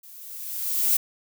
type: noise with level ramp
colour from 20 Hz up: violet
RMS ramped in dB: -47 to -19 dBFS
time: 0.03-0.97 s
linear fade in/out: 5 ms
effects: none